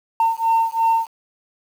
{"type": "beating tone pair", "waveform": "sine", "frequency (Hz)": [906, 908.9], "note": ["A#5", "A#5"], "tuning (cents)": [-50, -44], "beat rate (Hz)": 2.9, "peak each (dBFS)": -17, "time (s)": [0.2, 1.07], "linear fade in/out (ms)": 2, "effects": ["tanh soft clip ceiling -11 dBFS", "7-bit"]}